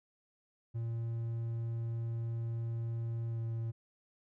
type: tone with pitch glide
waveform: triangle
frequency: 115.4 to 114.27 Hz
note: A#2 to A#2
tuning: -17 to -34 cents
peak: -32 dBFS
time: 0.74-3.72 s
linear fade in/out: 20 ms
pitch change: -17 cents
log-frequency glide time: 3.29-3.39 s
effects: none